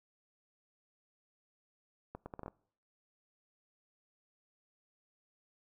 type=accelerating click train; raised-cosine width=1 ms; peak=-29 dBFS; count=7; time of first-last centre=2.15-2.481 s; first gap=110 ms; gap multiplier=0.71; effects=noise-tail reverb RT60 0.6 s tail -24 dB re dry